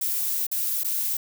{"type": "noise with dropouts", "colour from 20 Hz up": "violet", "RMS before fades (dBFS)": -26, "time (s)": [0.01, 1.17], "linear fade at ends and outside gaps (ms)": 5, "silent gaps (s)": [[0.468, 0.514], [0.835, 0.845]], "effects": []}